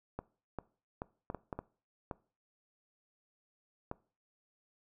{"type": "clicks", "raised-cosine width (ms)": 1, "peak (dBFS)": -24, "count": 9, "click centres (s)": [0.19, 0.587, 1.019, 1.301, 1.347, 1.528, 1.59, 2.112, 3.914], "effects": ["noise-tail reverb RT60 0.4 s tail -21 dB re dry"]}